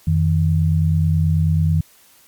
sine tone pair together, 88.75 / 158 Hz, F2 / D#3, +28 / +27 cents, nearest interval minor seventh, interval 999 cents, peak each -16 dBFS, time 0.07-1.81 s, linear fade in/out 5 ms, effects white hiss -51 dBFS RMS until 2.27 s + MP3 96 kbps

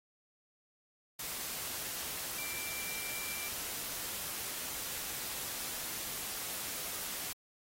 sine tone in noise, 2349 Hz, D7, in tune, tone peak -43 dBFS, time 2.38-3.49 s, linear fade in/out 5 ms, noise white, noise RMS -40 dBFS, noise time 1.19-7.33 s, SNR -6 dB, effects AAC 48 kbps

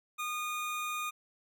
25% pulse tone, 1225 Hz, D#6, 27 cents flat, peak -30 dBFS, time 0.18-1.11 s, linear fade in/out 20 ms, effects none

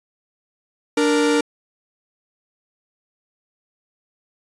45% pulse tone pair together, 293.7 / 466.2 Hz, D4 / A#4, 0 / 0 cents, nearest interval minor sixth, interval 800 cents, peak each -18 dBFS, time 0.97-1.41 s, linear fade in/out 5 ms, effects resampled to 22050 Hz

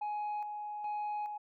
sine tone with tremolo, 837 Hz, G#5, 13 cents sharp, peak -31 dBFS, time 0.01-1.38 s, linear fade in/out 10 ms, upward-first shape square, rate 1.2 Hz, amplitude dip 50%, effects tanh soft clip ceiling -33 dBFS

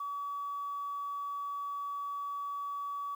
sine tone, 1139 Hz, C#6, 47 cents sharp, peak -34 dBFS, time 0-3.15 s, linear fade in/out 5 ms, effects tanh soft clip ceiling -30 dBFS + 10-bit

